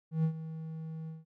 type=tone with ADSR envelope; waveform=triangle; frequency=160 Hz; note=D#3; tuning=49 cents sharp; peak=-22 dBFS; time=0.11-1.25 s; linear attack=130 ms; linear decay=84 ms; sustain=-14 dB; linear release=170 ms; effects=none